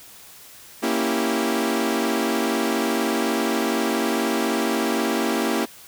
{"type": "chord", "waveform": "sawtooth", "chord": "A# diminished seventh", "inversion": "none", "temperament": "equal", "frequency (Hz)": [233.1, 277.2, 329.6, 392], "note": ["A#3", "C#4", "E4", "G4"], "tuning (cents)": [0, 0, 0, 0], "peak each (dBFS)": [-21, -23, -22, -23], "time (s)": [0.82, 5.66], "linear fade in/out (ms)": 20, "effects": ["white hiss -45 dBFS RMS until 5.87 s"]}